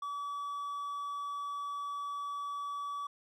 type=tone; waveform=triangle; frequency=1145 Hz; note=D6; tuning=44 cents flat; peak=-34 dBFS; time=0.02-3.07 s; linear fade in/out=5 ms; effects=none